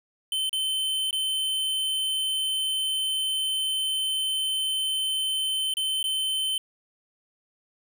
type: tone with dropouts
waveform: square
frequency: 3074 Hz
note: G7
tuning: 35 cents flat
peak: -25 dBFS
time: 0.32-6.58 s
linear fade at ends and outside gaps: 2 ms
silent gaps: 0.494-0.529 / 1.109-1.128 / 5.739-5.769 / 6.029-6.04 s
effects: none